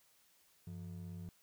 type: ring-modulated tone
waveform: triangle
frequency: 134 Hz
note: C3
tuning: 42 cents sharp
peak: -39 dBFS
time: 0.67-1.29 s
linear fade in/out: 0 ms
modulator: 38.4 Hz
effects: white hiss -70 dBFS RMS until 1.42 s